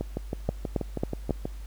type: two click trains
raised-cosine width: 2 ms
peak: -12 / -16 dBFS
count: 4 / 10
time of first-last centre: 0.49-1.307 / 0.01-1.455 s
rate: 3.67 / 6.23 Hz
effects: added 50 Hz sine -36 dBFS peak until 1.66 s + pink hiss -55 dBFS RMS until 1.66 s